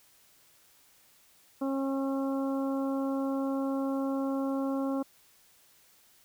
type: harmonic tone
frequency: 271.3 Hz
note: C#4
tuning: 37 cents flat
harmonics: 1 / 2 / 3 / 4 / 5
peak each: -29 / -35 / -42 / -42 / -47 dBFS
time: 1.61-5.03 s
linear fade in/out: 10 ms
effects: white hiss -62 dBFS RMS until 6.24 s